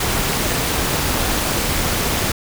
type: noise with amplitude modulation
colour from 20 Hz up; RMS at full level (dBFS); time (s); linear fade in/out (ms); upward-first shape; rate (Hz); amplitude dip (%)
pink; -17; 0-2.32; 5; sine; 253; 55
effects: none